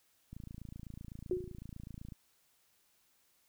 click train, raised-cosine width 5 ms, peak -34 dBFS, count 51, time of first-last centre 0.33-2.122 s, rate 27.9 Hz
sine tone with exponential decay, 364.3 Hz, F#4, 27 cents flat, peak -27 dBFS, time 1.31-1.59 s, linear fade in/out 2 ms, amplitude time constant 60 ms
effects white hiss -72 dBFS RMS until 3.48 s

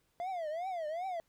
triangle tone with vibrato, 680 Hz, F5, 46 cents flat, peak -33 dBFS, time 0.2-1.2 s, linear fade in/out 0 ms, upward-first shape triangle, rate 2.6 Hz, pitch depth 240 cents each way, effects pink hiss -75 dBFS RMS until 1.28 s

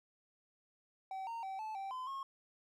triangle tone with pitch steps, 766 / 921 / 770 / 870 / 779 / 1022 / 1084 Hz, G5 / A#5 / G5 / A5 / G5 / C6 / C#6, -40 / -21 / -31 / -20 / -11 / -41 / -39 cents, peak -38 dBFS, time 1.11-2.23 s, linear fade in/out 2 ms, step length 160 ms, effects none

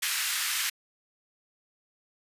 pink high-pass noise, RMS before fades -29 dBFS, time 0.02-0.7 s, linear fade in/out 10 ms, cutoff 1500 Hz, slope 24 dB/octave, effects resampled to 32000 Hz

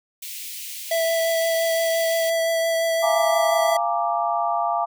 white high-pass noise, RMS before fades -34 dBFS, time 0.22-2.3 s, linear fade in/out 5 ms, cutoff 2100 Hz, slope 48 dB/octave
square tone with vibrato, 660 Hz, E5, 2 cents sharp, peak -20 dBFS, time 0.91-3.77 s, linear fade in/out 5 ms, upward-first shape triangle, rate 5.8 Hz, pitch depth 13 cents each way
sine chord, Bb dominant seventh, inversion second, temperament equal with one note detuned, 690.8 / 830.6 / 932.3 / 1174.7 Hz, F5 / Ab5 / Bb5 / D6, -19 / 0 / 0 / 0 cents, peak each -23 / -26 / -28 / -26 dBFS, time 3.02-4.86 s, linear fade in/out 20 ms
effects none

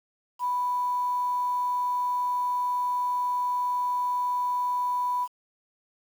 sine tone with quantisation, 987.8 Hz, B5, in tune, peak -24 dBFS, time 0.39-5.28 s, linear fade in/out 50 ms, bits 8, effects none

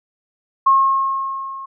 sine tone with level ramp, 1080 Hz, C#6, 45 cents flat, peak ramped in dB -8 to -29 dBFS, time 0.66-1.66 s, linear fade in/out 10 ms, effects none

